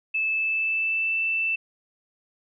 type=tone with pitch glide; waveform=sine; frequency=2620 to 2657 Hz; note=E7 to E7; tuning=-11 to +13 cents; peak=-22 dBFS; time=0.14-1.56 s; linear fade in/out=10 ms; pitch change=+24 cents; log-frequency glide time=0.3-1.19 s; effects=none